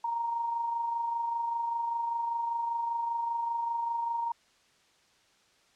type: tone with amplitude modulation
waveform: sine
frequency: 932.3 Hz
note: A#5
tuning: in tune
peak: -27 dBFS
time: 0.04-4.32 s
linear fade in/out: 5 ms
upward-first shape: sine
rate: 25.1 Hz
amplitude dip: 40%
effects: white hiss -65 dBFS RMS until 5.75 s + low-pass 6000 Hz 12 dB/octave

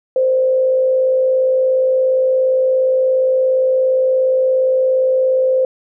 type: tone with frequency modulation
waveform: sine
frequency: 519 Hz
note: C5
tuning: 14 cents flat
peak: -11 dBFS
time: 0.16-5.65 s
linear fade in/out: 2 ms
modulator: 57.2 Hz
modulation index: 0.3
effects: none

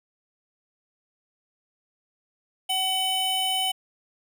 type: tone pair together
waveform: square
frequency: 754 / 3016 Hz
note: F#5 / F#7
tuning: +32 / +32 cents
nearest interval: 2 octaves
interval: 2400 cents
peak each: -29 / -25 dBFS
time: 2.69-3.72 s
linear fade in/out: 10 ms
effects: none

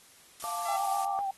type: noise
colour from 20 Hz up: blue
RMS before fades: -39 dBFS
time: 0.4-1.05 s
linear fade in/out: 0 ms
type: chord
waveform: sine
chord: D minor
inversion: first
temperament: equal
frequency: 698.5 / 880 / 1174.7 Hz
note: F5 / A5 / D6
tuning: 0 / 0 / 0 cents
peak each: -38 / -40 / -36 dBFS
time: 0.44-1.19 s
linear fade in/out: 0 ms
type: tone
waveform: sawtooth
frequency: 675 Hz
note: E5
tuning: 41 cents sharp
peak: -33 dBFS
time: 0.65-0.78 s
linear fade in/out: 20 ms
type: tone with vibrato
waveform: sine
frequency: 790 Hz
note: G5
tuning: 13 cents sharp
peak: -29 dBFS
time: 0.68-1.31 s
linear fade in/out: 5 ms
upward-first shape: sine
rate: 7.9 Hz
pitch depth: 37 cents each way
effects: white hiss -57 dBFS RMS until 1.37 s + AAC 32 kbps

